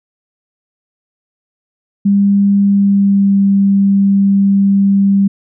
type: tone with pitch glide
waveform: sine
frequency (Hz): 200 to 197.59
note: G3 to G3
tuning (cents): +35 to +14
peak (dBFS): -7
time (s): 2.05-5.28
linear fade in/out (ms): 10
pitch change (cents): -21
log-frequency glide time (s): 2.63-3.38
effects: none